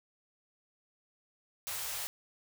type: band-stop noise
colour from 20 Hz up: white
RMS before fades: -38 dBFS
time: 1.67-2.07 s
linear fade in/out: 0 ms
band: 120 to 480 Hz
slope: 24 dB/octave
effects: none